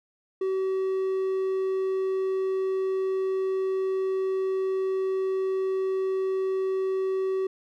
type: tone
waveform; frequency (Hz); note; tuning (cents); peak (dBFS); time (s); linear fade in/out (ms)
triangle; 380.6; F#4; +49; -22; 0.41-7.47; 5
effects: none